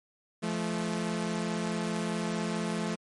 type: tone pair together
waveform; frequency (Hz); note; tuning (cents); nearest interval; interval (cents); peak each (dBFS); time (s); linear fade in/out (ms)
sawtooth; 172 / 216.7; F3 / A3; -26 / -26; major third; 400; -29 / -28; 0.42-2.96; 20
effects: MP3 48 kbps